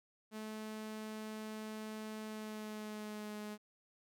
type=tone with pitch glide; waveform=sawtooth; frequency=216.5 to 210.5 Hz; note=A3 to G#3; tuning=-28 to +24 cents; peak=-39 dBFS; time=0.31-3.58 s; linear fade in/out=50 ms; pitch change=-48 cents; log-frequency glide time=2.25-3.36 s; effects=none